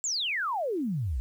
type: exponential sweep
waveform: sine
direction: down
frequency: 7650 to 55.5 Hz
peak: -27 dBFS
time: 0.04-1.2 s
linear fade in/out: 0 ms
effects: 10-bit